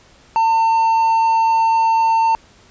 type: tone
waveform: triangle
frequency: 902 Hz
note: A5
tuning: 43 cents sharp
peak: -10 dBFS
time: 0.36-2.35 s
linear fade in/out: 0 ms
effects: pink hiss -49 dBFS RMS until 2.7 s + resampled to 16000 Hz